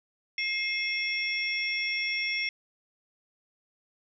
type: tone cluster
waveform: sine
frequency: 2130 / 2589 / 3376 / 5500 Hz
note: C7 / E7 / G#7 / F8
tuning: +30 / -32 / +28 / -27 cents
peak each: -29 / -36 / -38 / -35 dBFS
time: 0.38-2.49 s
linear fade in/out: 2 ms
effects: none